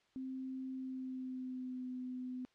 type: tone with pitch glide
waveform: sine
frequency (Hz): 261.6 to 253.1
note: C4 to B3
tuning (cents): 0 to +43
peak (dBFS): -40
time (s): 0.16-2.45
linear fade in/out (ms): 0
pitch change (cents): -57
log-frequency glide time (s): 0.72-1.89
effects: white hiss -73 dBFS RMS until 2.54 s + low-pass 4000 Hz 12 dB/octave